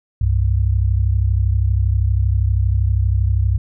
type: tone pair together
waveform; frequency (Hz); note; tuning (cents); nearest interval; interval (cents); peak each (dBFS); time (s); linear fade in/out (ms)
sine; 65.41 / 98; C2 / G2; 0 / 0; perfect fifth; 700; -16; 0.21-3.58; 5
effects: none